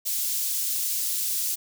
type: high-pass noise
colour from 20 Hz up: white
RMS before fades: -27 dBFS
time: 0.05-1.56 s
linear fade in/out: 20 ms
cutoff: 5000 Hz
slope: 12 dB/octave
effects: none